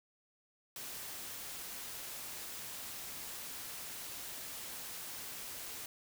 white noise, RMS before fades -45 dBFS, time 0.76-5.86 s, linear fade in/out 2 ms, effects none

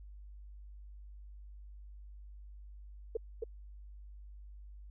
sine tone with echo, 451.9 Hz, A4, 46 cents sharp, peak -30 dBFS, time 3.15-3.17 s, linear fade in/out 5 ms, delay 270 ms, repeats 1, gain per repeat -3 dB, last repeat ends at 3.44 s, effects added 50 Hz sine -48 dBFS peak until 4.9 s

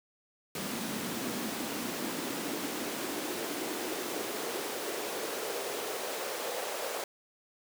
pink noise with high-pass filter sweep, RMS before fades -36 dBFS, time 0.55-7.04 s, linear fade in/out 2 ms, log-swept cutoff 210 to 540 Hz, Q 2.7, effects none

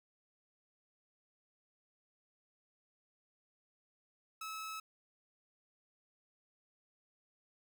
sawtooth tone, 1297 Hz, E6, 28 cents flat, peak -38 dBFS, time 4.41-4.8 s, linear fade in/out 5 ms, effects none

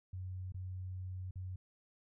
sine tone with dropouts, 92.5 Hz, F#2, in tune, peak -40 dBFS, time 0.13-1.56 s, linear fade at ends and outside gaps 5 ms, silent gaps 0.522-0.543 / 1.31-1.356 s, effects none

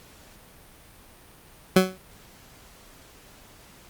20% pulse tone with exponential decay, 186.7 Hz, F#3, 16 cents sharp, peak -6 dBFS, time 1.76-1.98 s, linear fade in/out 5 ms, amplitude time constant 46 ms, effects pink hiss -51 dBFS RMS until 3.89 s + Opus 48 kbps

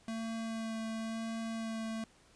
square tone with vibrato, 224.4 Hz, A3, 34 cents sharp, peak -37 dBFS, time 0.08-2.04 s, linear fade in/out 2 ms, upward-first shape sine, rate 0.96 Hz, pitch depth 12 cents each way, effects pink hiss -64 dBFS RMS until 2.35 s + resampled to 22050 Hz

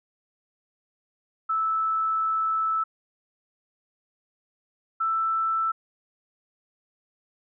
sine tone pair in turn, 1312 / 1324.9 Hz, E6 / E6, -9 / +8 cents, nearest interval unison, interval 17 cents, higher second, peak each -22 dBFS, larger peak neither, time 1.49-2.84 / 5-5.72 s, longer first, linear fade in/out 10 ms, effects none

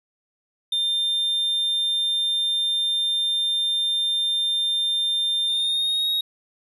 triangle tone with pitch glide, 3600 to 3768 Hz, A7 to A#7, +39 to +18 cents, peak -19 dBFS, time 0.72-6.21 s, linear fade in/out 5 ms, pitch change +79 cents, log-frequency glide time 5.46-6.09 s, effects none

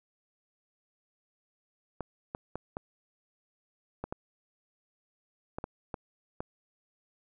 clicks, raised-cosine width 1 ms, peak -21 dBFS, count 10, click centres 2.007 / 2.349 / 2.556 / 2.769 / 4.04 / 4.125 / 5.585 / 5.641 / 5.942 / 6.405 s, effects none

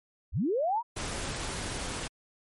sine linear sweep, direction up, 39.35 to 987.8 Hz, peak -25 dBFS, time 0.32-0.83 s, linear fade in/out 50 ms
pink noise, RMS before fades -35 dBFS, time 0.96-2.08 s, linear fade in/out 10 ms
effects MP3 48 kbps

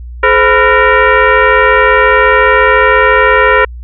sine tone with frequency modulation, 427.3 Hz, G#4, 49 cents sharp, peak -4 dBFS, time 0.23-3.65 s, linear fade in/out 5 ms, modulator 473 Hz, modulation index 3.7, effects added 60 Hz sine -23 dBFS peak until 3.83 s

